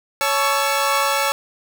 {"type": "tone cluster", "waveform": "sawtooth", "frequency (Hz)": [557, 868, 1116, 1332], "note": ["C#5", "A5", "C#6", "E6"], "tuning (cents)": [8, -24, 11, 18], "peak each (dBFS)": -19, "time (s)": [0.21, 1.32], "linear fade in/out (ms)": 0, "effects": []}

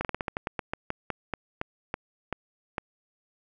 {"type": "slowing click train", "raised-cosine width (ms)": 0.5, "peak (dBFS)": -14, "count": 17, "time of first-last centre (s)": [0.01, 2.782], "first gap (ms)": 38, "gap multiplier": 1.18, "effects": []}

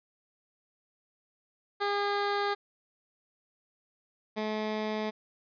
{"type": "tone pair in turn", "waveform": "15% pulse", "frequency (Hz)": [405.9, 215], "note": ["G#4", "A3"], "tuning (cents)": [-40, -40], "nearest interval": "major seventh", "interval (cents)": 1100, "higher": "first", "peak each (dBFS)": [-21, -24], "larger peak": "first", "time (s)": [[1.8, 2.55], [4.36, 5.11]], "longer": "neither", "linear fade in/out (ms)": 20, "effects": ["resampled to 11025 Hz"]}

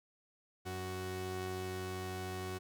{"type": "tone pair together", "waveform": "sawtooth", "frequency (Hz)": [93.01, 371.4], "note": ["F#2", "F#4"], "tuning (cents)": [10, 7], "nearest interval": "2 octaves", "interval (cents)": 2397, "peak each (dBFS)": [-38, -37], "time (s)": [0.65, 2.59], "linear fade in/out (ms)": 20, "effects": []}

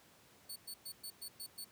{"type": "tone bursts", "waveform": "15% pulse", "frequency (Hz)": 4449, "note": "C#8", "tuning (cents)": 5, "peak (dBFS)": -37, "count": 7, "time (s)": [0.49, 1.647], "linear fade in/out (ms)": 10, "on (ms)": 71, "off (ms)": 110, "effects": ["pink hiss -64 dBFS RMS until 1.71 s", "high-pass 100 Hz 12 dB/octave"]}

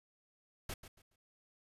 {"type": "noise with echo", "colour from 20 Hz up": "pink", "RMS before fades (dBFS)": -41, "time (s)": [0.69, 0.74], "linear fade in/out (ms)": 5, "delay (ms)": 140, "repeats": 3, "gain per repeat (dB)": -12, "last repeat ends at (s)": 1.16, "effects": ["resampled to 32000 Hz"]}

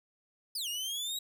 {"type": "exponential two-way sweep", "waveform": "sawtooth", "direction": "down then up", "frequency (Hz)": [5160, 2794, 3866], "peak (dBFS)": -31, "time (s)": [0.55, 1.19], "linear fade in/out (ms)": 5, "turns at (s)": 0.68, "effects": []}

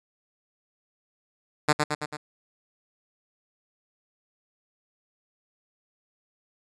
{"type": "tone with echo", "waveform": "5% pulse", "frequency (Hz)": 150.3, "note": "D3", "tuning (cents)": 40, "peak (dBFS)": -6, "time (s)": [1.68, 1.73], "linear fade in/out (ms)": 10, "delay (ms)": 110, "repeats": 4, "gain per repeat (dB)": -4, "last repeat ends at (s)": 2.17, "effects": ["resampled to 22050 Hz"]}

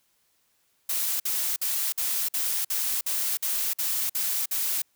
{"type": "noise bursts", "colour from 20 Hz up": "blue", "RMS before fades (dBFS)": -27, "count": 11, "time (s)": [0.89, 4.82], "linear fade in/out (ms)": 5, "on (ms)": 310, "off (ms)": 52, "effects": ["white hiss -69 dBFS RMS until 4.95 s"]}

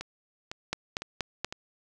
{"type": "two click trains", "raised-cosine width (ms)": 0.2, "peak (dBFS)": [-19, -12], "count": [4, 4], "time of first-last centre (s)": [[0.01, 1.525], [0.73, 1.446]], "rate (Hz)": [1.98, 4.19], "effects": []}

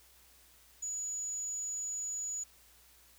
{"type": "tone", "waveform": "sine", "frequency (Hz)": 6880, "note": "A8", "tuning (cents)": -40, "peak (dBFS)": -35, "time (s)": [0.82, 2.44], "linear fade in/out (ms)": 10, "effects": ["added 60 Hz sine -68 dBFS peak until 3.18 s", "white hiss -62 dBFS RMS until 3.18 s"]}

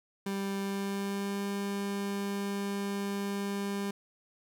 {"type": "tone with pitch glide", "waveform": "30% pulse", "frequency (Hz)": [196.9, 199.88], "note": ["G3", "G3"], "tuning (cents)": [8, 34], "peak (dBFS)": -29, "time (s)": [0.26, 3.91], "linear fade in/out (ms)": 5, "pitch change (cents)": 26, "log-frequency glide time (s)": [0.58, 1.43], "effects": []}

